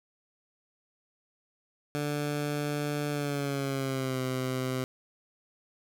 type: tone with pitch glide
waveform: 15% pulse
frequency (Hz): 146.83 to 129.31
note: D3 to C3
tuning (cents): 0 to -20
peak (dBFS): -23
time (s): 1.95-4.84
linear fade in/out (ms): 0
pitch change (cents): -220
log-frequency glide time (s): 3.1-4.2
effects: none